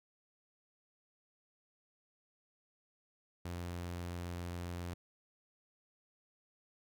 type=tone; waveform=sawtooth; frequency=87.4 Hz; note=F2; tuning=2 cents sharp; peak=-36 dBFS; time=3.45-4.94 s; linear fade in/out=5 ms; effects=none